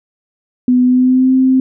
sine tone with pitch glide, 249.9 to 260.7 Hz, B3 to C4, +21 to -6 cents, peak -7 dBFS, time 0.68-1.6 s, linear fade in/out 2 ms, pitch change +73 cents, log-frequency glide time 0.83-1.33 s, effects none

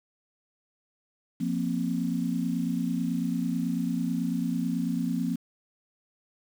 sine chord, F suspended fourth, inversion none, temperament just, 174.61 / 232.8 / 261.9 Hz, F3 / Bb3 / C4, 0 / -2 / +2 cents, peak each -30 dBFS, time 1.4-5.36 s, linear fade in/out 10 ms, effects 8-bit

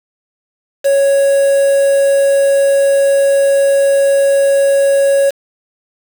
triangle tone with quantisation, 554 Hz, C#5, 1 cent flat, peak -6 dBFS, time 0.84-5.31 s, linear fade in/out 20 ms, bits 4, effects none

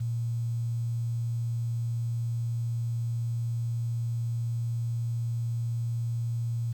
sine tone, 116.8 Hz, A#2, 4 cents sharp, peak -27 dBFS, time 0-6.73 s, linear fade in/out 10 ms, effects 9-bit

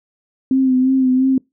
sine tone with vibrato, 260.2 Hz, C4, 9 cents flat, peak -11 dBFS, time 0.51-1.38 s, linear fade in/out 2 ms, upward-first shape sine, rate 2.9 Hz, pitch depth 36 cents each way, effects noise-tail reverb RT60 0.2 s tail -26 dB re dry

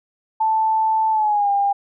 sine tone with pitch glide, 880 to 802.3 Hz, A5 to G5, 0 to +40 cents, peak -15 dBFS, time 0.4-1.73 s, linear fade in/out 10 ms, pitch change -160 cents, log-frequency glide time 1.11-1.5 s, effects none

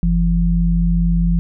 sine tone pair together, 47.7 / 170 Hz, G1 / F3, -47 / -46 cents, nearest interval octave + minor seventh, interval 2201 cents, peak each -15 dBFS, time 0.03-1.39 s, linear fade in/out 0 ms, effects none

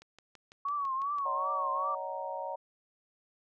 click train, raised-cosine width 0.2 ms, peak -35 dBFS, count 8, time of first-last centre 0.02-1.185 s, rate 6.01 Hz
sine tone with vibrato, 1108.7 Hz, C#6, in tune, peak -30 dBFS, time 0.65-1.95 s, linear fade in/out 5 ms, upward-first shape triangle, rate 2.6 Hz, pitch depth 110 cents each way
sine chord, D# minor seventh, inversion third, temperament just, 560 / 622.3 / 746.7 / 933.4 Hz, C#5 / D#5 / F#5 / A#5, +18 / 0 / +16 / +2 cents, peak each -40 / -42 / -42 / -38 dBFS, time 1.25-2.56 s, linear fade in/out 10 ms
effects none

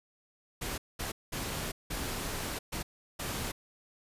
pink noise bursts at uneven times, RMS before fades -36 dBFS, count 6, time 0.61-0.78 / 0.99-1.12 / 1.32-1.72 / 1.9-2.59 / 2.72-2.83 / 3.19-3.52 s, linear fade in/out 10 ms, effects resampled to 32000 Hz

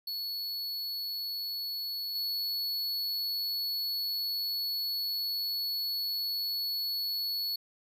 square tone with level steps, 4401 Hz, C#8, 13 cents flat, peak -34 / -31 dBFS, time 0.07-7.56 s, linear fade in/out 5 ms, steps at 2.15 s, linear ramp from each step 5 ms, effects none

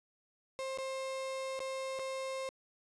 35% pulse tone with dropouts, 530 Hz, C5, 22 cents sharp, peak -35 dBFS, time 0.59-2.49 s, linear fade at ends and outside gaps 0 ms, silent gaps 0.775-0.785 / 1.592-1.603 / 1.99-1.994 s, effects resampled to 22050 Hz + 11-bit

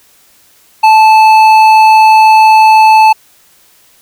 triangle tone with hard clipping, 874 Hz, A5, 12 cents flat, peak -3 dBFS, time 0.83-3.13 s, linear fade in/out 10 ms, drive 12 dB, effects white hiss -46 dBFS RMS until 4.01 s

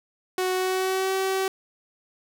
sawtooth tone with pitch glide, 370 to 382.4 Hz, F#4 to G4, 0 to -43 cents, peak -19 dBFS, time 0.38-1.48 s, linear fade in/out 2 ms, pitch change +57 cents, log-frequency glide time 0.53-1.13 s, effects none

